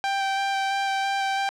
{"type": "tone with vibrato", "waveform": "sawtooth", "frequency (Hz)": 784, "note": "G5", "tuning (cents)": 0, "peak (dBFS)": -19, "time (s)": [0.04, 1.49], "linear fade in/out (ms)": 0, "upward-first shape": "square", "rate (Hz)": 3, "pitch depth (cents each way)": 9, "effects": ["low-pass 5000 Hz 12 dB/octave", "9-bit"]}